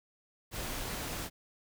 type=noise; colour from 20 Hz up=pink; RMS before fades=-38 dBFS; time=0.51-1.3 s; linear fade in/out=50 ms; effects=none